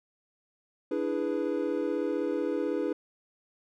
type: chord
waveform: triangle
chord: E dominant seventh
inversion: third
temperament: equal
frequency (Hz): 293.7 / 329.6 / 415.3 / 493.9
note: D4 / E4 / G#4 / B4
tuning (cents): 0 / 0 / 0 / 0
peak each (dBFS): -31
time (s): 0.91-2.93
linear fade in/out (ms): 5
effects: none